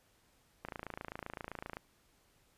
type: click train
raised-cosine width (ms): 0.5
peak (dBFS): -26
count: 32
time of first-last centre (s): 0.65-1.769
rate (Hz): 27.7
effects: pink hiss -70 dBFS RMS until 2.57 s + resampled to 32000 Hz